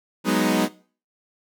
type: chord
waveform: sawtooth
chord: G# minor seventh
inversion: third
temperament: equal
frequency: 185 / 207.7 / 246.9 / 311.1 Hz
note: F#3 / G#3 / B3 / D#4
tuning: 0 / 0 / 0 / 0 cents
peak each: -20 dBFS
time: 0.24-0.69 s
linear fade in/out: 50 ms
effects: noise-tail reverb RT60 0.4 s tail -19 dB re dry